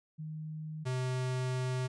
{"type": "tone pair in turn", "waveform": ["sine", "square"], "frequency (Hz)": [155.56, 128.01], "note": ["D#3", "C3"], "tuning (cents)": [0, -37], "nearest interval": "minor third", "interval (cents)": 337, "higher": "first", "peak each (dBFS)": [-38, -32], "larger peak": "second", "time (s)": [[0.18, 0.85], [0.85, 1.88]], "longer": "second", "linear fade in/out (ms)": 20, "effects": ["resampled to 22050 Hz"]}